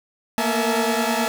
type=tone cluster; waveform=sawtooth; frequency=228.4 / 238 / 455.5 / 655 / 854 Hz; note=A#3 / A#3 / A#4 / E5 / G#5; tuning=-35 / +36 / -40 / -11 / +48 cents; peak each=-22 dBFS; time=0.38-1.28 s; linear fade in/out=0 ms; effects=none